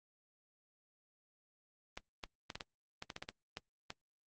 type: clicks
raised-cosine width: 0.2 ms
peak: -24 dBFS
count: 12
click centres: 1.975 / 2.238 / 2.502 / 2.555 / 2.608 / 3.024 / 3.102 / 3.164 / 3.225 / 3.289 / 3.571 / 3.904 s
effects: Opus 24 kbps